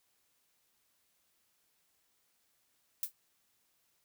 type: noise with exponential decay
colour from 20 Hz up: violet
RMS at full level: -30 dBFS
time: 3.03-3.12 s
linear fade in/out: 1 ms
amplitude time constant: 19 ms
effects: white hiss -75 dBFS RMS until 4.04 s